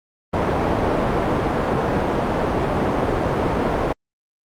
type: low-pass noise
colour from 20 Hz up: white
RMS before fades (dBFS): -20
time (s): 0.33-3.93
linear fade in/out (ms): 10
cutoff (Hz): 740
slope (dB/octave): 12
effects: Opus 32 kbps